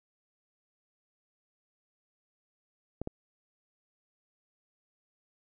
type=clicks; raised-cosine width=2 ms; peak=-21 dBFS; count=2; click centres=3.016 / 3.074 s; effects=none